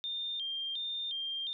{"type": "tone with vibrato", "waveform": "sine", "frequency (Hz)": 3398, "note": "G#7", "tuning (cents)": 39, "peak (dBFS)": -34, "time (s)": [0.04, 1.53], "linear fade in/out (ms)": 0, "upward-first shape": "square", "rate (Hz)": 1.4, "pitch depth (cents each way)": 110, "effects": []}